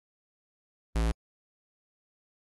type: tone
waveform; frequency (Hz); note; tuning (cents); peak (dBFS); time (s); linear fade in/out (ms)
square; 56.1; A1; +34; -25; 0.95-1.12; 10
effects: AAC 32 kbps